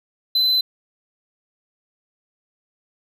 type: tone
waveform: triangle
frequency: 4039 Hz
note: B7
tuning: 38 cents sharp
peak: -14 dBFS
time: 0.35-0.61 s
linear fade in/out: 5 ms
effects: none